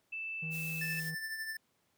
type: tone with pitch glide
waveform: sine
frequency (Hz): 2643 to 2625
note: E7 to E7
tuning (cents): +4 to -8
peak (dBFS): -37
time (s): 0.12-1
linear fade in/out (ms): 10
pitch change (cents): -12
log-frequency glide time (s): 0.5-0.85
type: tone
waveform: triangle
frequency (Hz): 159.7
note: D#3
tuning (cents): +45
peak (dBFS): -37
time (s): 0.42-1.15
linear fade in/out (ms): 10
type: noise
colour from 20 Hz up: blue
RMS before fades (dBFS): -46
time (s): 0.5-1.12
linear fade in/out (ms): 50
type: tone with tremolo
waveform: square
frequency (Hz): 1769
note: A6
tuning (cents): +9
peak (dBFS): -36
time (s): 0.81-1.57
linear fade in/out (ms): 5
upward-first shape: triangle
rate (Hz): 12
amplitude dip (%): 55
effects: pink hiss -75 dBFS RMS until 1.97 s + high-pass 100 Hz 12 dB/octave